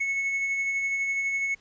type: tone with tremolo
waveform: triangle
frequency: 2200 Hz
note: C#7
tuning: 14 cents flat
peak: -22 dBFS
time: 0-1.55 s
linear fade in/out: 10 ms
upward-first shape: sine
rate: 12 Hz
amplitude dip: 30%
effects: pink hiss -60 dBFS RMS until 1.6 s + resampled to 16000 Hz